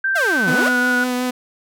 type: tone with pitch glide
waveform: sine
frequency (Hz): 1568 to 1463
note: G6 to F#6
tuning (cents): 0 to -20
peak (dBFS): -16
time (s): 0.04-1.04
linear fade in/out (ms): 5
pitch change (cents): -120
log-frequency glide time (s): 0.29-0.68
type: exponential two-way sweep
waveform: sawtooth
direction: down then up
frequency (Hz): 733 to 148.3 to 733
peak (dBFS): -16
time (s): 0.15-0.69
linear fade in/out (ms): 10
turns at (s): 0.51
type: tone with vibrato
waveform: sawtooth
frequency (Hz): 250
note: B3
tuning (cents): +21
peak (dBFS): -15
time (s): 0.47-1.31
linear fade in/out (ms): 10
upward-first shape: triangle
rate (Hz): 5.5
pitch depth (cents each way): 17
effects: none